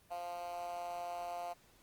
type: tone with high-pass filter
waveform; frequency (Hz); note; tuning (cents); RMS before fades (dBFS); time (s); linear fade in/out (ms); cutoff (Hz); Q
10% pulse; 174.61; F3; 0; -42; 0.1-1.54; 20; 680; 5.4
effects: pink hiss -66 dBFS RMS until 1.82 s + Opus 24 kbps